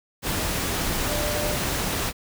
sine tone in noise, 594 Hz, D5, 20 cents sharp, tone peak -29 dBFS, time 1.06-1.58 s, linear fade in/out 50 ms, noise pink, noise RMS -26 dBFS, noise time 0.22-2.13 s, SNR -6 dB, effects none

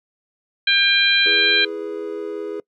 harmonic tone, 798 Hz, G5, 31 cents sharp, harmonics 2 / 3 / 4 / 5, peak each -19 / -19 / -19 / -19 dBFS, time 0.67-1.65 s, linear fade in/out 5 ms
triangle chord, E major, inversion none, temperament equal, 329.6 / 415.3 / 493.9 Hz, E4 / G#4 / B4, 0 / 0 / 0 cents, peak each -30 / -25 / -31 dBFS, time 1.26-2.6 s, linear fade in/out 2 ms
effects noise-tail reverb RT60 0.1 s tail -24 dB re dry

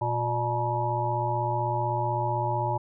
harmonic tone with a mistuned harmonic, 119.3 Hz, A#2, 41 cents sharp, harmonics 1 / 3 / 5 / 7 / 8, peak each -29 / -35 / -33 / -29 / -31 dBFS, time 0.01-2.78 s, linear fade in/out 10 ms, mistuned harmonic 7, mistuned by +48 cents, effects none

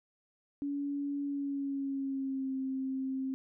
sine tone with pitch glide, 283.8 to 264.8 Hz, C#4 to C4, +41 to +21 cents, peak -32 dBFS, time 0.62-3.34 s, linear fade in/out 0 ms, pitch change -120 cents, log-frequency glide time 1.24-2.55 s, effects none

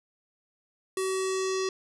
square tone with low-pass filter sweep, 379 Hz, F#4, 42 cents sharp, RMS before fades -29 dBFS, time 0.97-1.69 s, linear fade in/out 2 ms, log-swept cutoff 10000 to 5600 Hz, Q 3, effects none

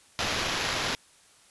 white noise with sample-and-hold, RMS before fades -29 dBFS, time 0.19-0.95 s, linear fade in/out 0 ms, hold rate 8820 Hz, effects white hiss -58 dBFS RMS until 1.5 s + resampled to 24000 Hz

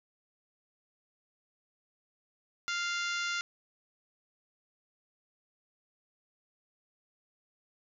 harmonic tone, 697 Hz, F5, 4 cents flat, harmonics 2 / 3 / 4 / 5 / 6 / 7 / 8 / 9 / 10, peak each -34 / -38 / -40 / -42 / -44 / -45 / -46 / -47 / -48 dBFS, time 2.68-3.41 s, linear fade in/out 0 ms, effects none

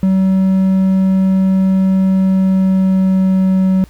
triangle tone with pitch glide, 190 to 188.47 Hz, F#3 to F#3, +46 to +32 cents, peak -7 dBFS, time 0.03-3.84 s, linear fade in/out 0 ms, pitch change -14 cents, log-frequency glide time 2.06-3.7 s, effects added 60 Hz sine -38 dBFS peak until 3.89 s + pink hiss -48 dBFS RMS until 3.89 s

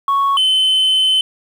sine tone pair in turn, 1108.7 / 3055 Hz, C#6 / G7, 0 / -45 cents, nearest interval octave + tritone, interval 1755 cents, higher second, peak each -10 / -8 dBFS, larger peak second, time 0.08-0.37 / 0.37-1.21 s, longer second, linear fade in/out 2 ms, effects tanh soft clip ceiling -10 dBFS + 7-bit

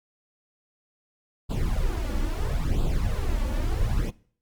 brown noise with flanger, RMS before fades -25 dBFS, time 1.49-4.11 s, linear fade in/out 20 ms, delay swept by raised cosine 0.25 to 3.55 ms, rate 0.75 Hz, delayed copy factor +0.8, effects noise-tail reverb RT60 0.5 s tail -21 dB re dry + Opus 48 kbps

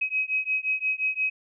sine beating tone pair, 2537 / 2542.7 Hz, D#7 / D#7, +33 / +37 cents, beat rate 5.7 Hz, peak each -27 dBFS, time 0.01-1.3 s, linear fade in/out 10 ms, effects none

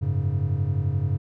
triangle chord, F# suspended second, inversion none, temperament just, 92.5 / 104.06 / 138.75 Hz, F#2 / G#2 / C#3, 0 / +4 / +2 cents, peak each -24 dBFS, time 0.01-1.18 s, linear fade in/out 20 ms, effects none

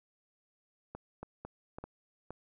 clicks, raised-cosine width 1 ms, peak -28 dBFS, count 6, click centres 0.95 / 1.23 / 1.45 / 1.785 / 1.84 / 2.306 s, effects none

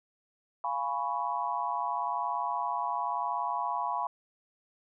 sine chord, C# dominant seventh, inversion first, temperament equal, 698.5 / 830.6 / 987.8 / 1108.7 Hz, E#5 / G#5 / B5 / C#6, 0 / 0 / 0 / 0 cents, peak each -37 / -35 / -32 / -36 dBFS, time 0.64-4.07 s, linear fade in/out 2 ms, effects none

